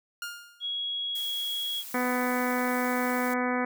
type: tone with exponential decay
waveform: sawtooth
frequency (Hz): 1412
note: F6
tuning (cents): +19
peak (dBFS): -28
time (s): 0.22-0.78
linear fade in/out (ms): 2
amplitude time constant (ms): 120
type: tone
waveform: sine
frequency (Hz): 3322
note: G#7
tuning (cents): 0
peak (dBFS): -29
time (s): 0.6-1.84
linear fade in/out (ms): 50
type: noise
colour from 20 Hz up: blue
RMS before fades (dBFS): -41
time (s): 1.15-3.34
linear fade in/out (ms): 5
type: harmonic tone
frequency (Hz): 249.2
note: B3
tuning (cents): +16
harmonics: 1 / 2 / 3 / 4 / 5 / 6 / 7 / 8 / 9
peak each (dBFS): -29 / -32 / -34 / -35 / -36 / -37 / -37 / -38 / -39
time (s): 1.94-3.65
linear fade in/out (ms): 5
effects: none